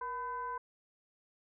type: tone with frequency modulation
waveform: sine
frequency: 1002 Hz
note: B5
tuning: 25 cents sharp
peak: -36 dBFS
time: 0.01-0.58 s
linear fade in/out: 5 ms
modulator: 527 Hz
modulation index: 0.61
effects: none